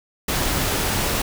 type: noise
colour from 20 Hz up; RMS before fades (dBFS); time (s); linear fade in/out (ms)
pink; -22; 0.28-1.22; 5
effects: none